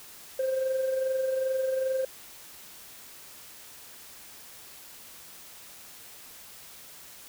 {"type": "tone with amplitude modulation", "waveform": "sine", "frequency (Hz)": 525, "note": "C5", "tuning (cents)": 6, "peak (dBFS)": -21, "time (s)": [0.39, 2.05], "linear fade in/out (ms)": 5, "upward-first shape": "sine", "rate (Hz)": 22.5, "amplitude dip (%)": 50, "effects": ["tanh soft clip ceiling -23 dBFS", "white hiss -48 dBFS RMS until 7.28 s"]}